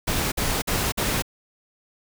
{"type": "noise bursts", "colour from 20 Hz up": "pink", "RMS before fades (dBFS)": -24, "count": 4, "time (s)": [0.07, 1.223], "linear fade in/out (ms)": 10, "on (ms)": 250, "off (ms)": 51, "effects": []}